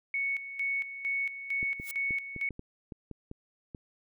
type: tone with tremolo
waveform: sine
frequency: 2217 Hz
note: C#7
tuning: in tune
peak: -28 dBFS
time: 0.14-2.49 s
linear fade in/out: 2 ms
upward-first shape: square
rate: 2.2 Hz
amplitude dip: 70%
type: clicks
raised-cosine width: 3 ms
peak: -28 dBFS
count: 10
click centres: 1.629 / 1.799 / 2.108 / 2.363 / 2.507 / 2.594 / 2.922 / 3.113 / 3.314 / 3.748 s
type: noise with exponential growth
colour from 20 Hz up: blue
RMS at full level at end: -36 dBFS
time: 1.78-1.91 s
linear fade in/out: 0 ms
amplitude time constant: 28 ms
effects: none